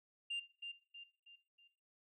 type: tone with echo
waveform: sine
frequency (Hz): 2794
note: F7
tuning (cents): 0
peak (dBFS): -36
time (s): 0.3-0.4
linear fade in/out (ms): 10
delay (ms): 320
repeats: 4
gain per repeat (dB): -7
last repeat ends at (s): 1.68
effects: noise-tail reverb RT60 0.5 s tail -18 dB re dry + tanh soft clip ceiling -36 dBFS